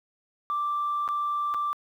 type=tone with dropouts; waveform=sine; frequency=1174.7 Hz; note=D6; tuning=in tune; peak=-24 dBFS; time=0.5-1.73 s; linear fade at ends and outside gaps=0 ms; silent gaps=1.078-1.088 / 1.54-1.545 s; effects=tanh soft clip ceiling -21 dBFS + 10-bit